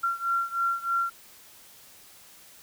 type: beating tone pair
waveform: sine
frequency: 1370 / 1373.2 Hz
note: F6 / F6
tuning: -34 / -30 cents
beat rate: 3.2 Hz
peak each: -27 / -29 dBFS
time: 0.03-1.1 s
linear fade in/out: 10 ms
effects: white hiss -52 dBFS RMS until 2.62 s